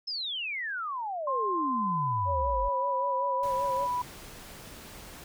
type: exponential sweep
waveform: sine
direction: down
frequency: 5300 to 42.91 Hz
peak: -31 dBFS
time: 0.07-2.69 s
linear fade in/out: 10 ms
type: tone with pitch glide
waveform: sine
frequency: 1057 to 986.2 Hz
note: C6 to B5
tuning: +17 to -3 cents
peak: -27 dBFS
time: 1.27-4.02 s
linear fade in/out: 5 ms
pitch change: -120 cents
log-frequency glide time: 1.52-2.31 s
type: tone with vibrato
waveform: sine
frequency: 545 Hz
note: C#5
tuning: 29 cents flat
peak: -31 dBFS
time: 2.25-3.88 s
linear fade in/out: 50 ms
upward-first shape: sine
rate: 5.2 Hz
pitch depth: 61 cents each way
type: noise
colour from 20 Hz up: pink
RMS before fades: -46 dBFS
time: 3.43-5.24 s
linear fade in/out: 2 ms
effects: none